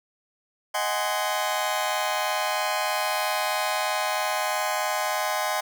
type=chord; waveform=sawtooth; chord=Ab dominant seventh; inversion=second; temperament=just; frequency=623 / 747.5 / 830.6 / 1038.3 Hz; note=Eb5 / Gb5 / Ab5 / C6; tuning=+2 / +17 / 0 / -14 cents; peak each=-26 dBFS; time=0.74-5.61 s; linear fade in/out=10 ms; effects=none